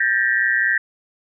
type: tone cluster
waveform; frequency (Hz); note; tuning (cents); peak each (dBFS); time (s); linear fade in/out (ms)
sine; 1582 / 1774 / 1898; G6 / A6 / A#6; +15 / +14 / +31; -20; 0-0.78; 5
effects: none